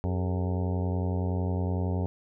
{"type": "harmonic tone with a mistuned harmonic", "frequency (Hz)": 90.8, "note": "F#2", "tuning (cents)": -32, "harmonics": [1, 2, 3, 4, 5, 6, 7, 8, 9, 10], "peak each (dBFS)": [-27, -33, -37, -39, -41, -43, -44, -45, -46, -47], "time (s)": [0.04, 2.06], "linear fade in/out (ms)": 0, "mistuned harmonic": 4, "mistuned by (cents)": 130, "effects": []}